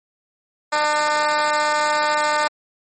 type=tone with high-pass filter; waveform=10% pulse; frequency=300 Hz; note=D4; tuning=37 cents sharp; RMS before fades=-19 dBFS; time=0.72-2.48 s; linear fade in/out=10 ms; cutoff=740 Hz; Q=1.5; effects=MP3 32 kbps